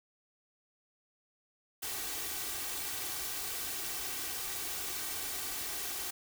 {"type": "noise with comb filter", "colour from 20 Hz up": "white", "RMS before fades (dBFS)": -38, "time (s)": [1.82, 6.11], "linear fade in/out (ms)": 10, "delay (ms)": 2.6, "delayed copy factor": 0.6, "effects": []}